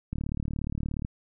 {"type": "click train", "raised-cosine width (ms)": 5, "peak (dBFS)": -19, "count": 35, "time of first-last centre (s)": [0.13, 1.049], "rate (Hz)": 37, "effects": []}